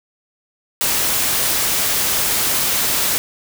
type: noise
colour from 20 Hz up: white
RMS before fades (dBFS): -18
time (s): 0.81-3.18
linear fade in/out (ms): 0
effects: none